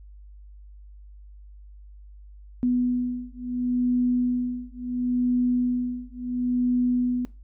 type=beating tone pair; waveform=sine; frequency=246.9 / 247.62 Hz; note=B3 / B3; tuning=0 / +5 cents; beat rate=0.72 Hz; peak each=-25 dBFS; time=2.63-7.25 s; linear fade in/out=0 ms; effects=noise-tail reverb RT60 0.3 s tail -20 dB re dry + added 50 Hz sine -43 dBFS peak until 7.43 s